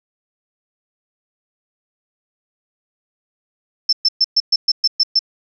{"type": "tone bursts", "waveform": "sine", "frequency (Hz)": 5310, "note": "E8", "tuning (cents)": 12, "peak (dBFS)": -10, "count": 9, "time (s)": [3.89, 5.192], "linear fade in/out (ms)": 5, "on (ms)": 38, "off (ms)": 120, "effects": []}